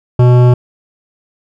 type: tone with hard clipping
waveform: triangle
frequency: 123.47 Hz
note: B2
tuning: in tune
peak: -6 dBFS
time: 0.19-0.54 s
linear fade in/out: 5 ms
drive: 18 dB
effects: none